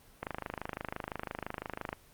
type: click train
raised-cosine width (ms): 0.5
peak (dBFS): -20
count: 45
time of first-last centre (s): 0.23-1.929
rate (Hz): 25.9
effects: pink hiss -60 dBFS RMS until 2.13 s + Opus 24 kbps